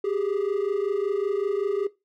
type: tone pair together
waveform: triangle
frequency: 388.7 / 414 Hz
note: G4 / G#4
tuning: -15 / -5 cents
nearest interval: minor second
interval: 110 cents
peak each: -23 dBFS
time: 0.04-1.87 s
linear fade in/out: 5 ms
effects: noise-tail reverb RT60 0.2 s tail -18 dB re dry + tanh soft clip ceiling -17 dBFS